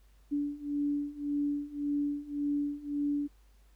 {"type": "beating tone pair", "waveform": "sine", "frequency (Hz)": [288, 289.8], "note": ["D4", "D4"], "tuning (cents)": [-34, -23], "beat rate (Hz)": 1.8, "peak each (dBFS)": [-34, -32], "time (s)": [0.31, 3.28], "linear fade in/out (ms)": 20, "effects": ["added 50 Hz sine -58 dBFS peak until 3.75 s", "pink hiss -70 dBFS RMS until 3.75 s"]}